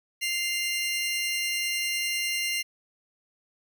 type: tone pair together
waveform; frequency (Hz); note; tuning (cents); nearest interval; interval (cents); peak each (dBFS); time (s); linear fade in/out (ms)
sawtooth; 2093 / 2794; C7 / F7; 0 / 0; perfect fourth; 500; -26; 0.21-2.63; 20
effects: none